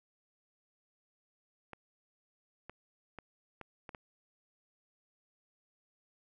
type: clicks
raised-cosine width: 0.5 ms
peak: -30 dBFS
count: 6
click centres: 1.733 / 2.696 / 3.187 / 3.613 / 3.892 / 3.948 s
effects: none